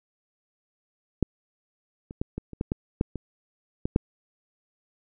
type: clicks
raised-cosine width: 3 ms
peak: -8 / -26 / -14 / -18 / -26 / -14 / -12 / -9 / -19 / -13 / -6 dBFS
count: 11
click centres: 1.227 / 2.109 / 2.215 / 2.38 / 2.533 / 2.611 / 2.719 / 3.011 / 3.157 / 3.855 / 3.961 s
effects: none